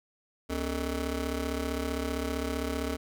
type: ring-modulated tone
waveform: 20% pulse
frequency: 174.61 Hz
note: F3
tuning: in tune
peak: -22 dBFS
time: 0.49-2.97 s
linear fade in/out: 20 ms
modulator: 105 Hz
effects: none